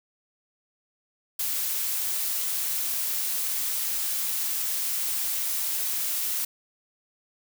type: noise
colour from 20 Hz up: blue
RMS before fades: -28 dBFS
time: 1.39-6.45 s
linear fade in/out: 5 ms
effects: none